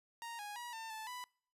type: tone with pitch steps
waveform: sawtooth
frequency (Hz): 931 / 827 / 962 / 900 / 877 / 992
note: A#5 / G#5 / B5 / A5 / A5 / B5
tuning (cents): -2 / -8 / -46 / +39 / -6 / +7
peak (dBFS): -40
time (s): 0.22-1.24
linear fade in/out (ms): 0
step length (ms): 170
effects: noise-tail reverb RT60 0.5 s tail -25 dB re dry + resampled to 32000 Hz